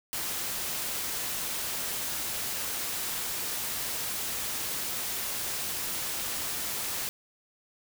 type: noise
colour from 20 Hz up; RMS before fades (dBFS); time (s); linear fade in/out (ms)
white; -33; 0.13-7.09; 0
effects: none

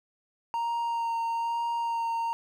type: tone with vibrato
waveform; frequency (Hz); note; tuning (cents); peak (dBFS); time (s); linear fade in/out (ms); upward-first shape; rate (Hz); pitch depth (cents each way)
triangle; 928; A#5; -8; -25; 0.54-2.33; 0; sine; 1.1; 14
effects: none

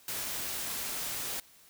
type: noise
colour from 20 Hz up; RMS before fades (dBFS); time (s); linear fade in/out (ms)
white; -36; 0.08-1.4; 2
effects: white hiss -59 dBFS RMS until 1.69 s

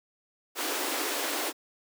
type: high-pass noise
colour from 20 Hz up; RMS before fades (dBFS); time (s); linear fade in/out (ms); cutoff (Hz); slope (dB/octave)
pink; -31; 0.55-1.53; 50; 270; 96
effects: none

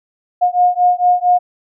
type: beating tone pair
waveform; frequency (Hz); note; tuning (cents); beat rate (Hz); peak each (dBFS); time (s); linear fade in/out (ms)
sine; 715 / 719.4; F5 / F#5; +41 / -49; 4.4; -13; 0.41-1.39; 20
effects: none

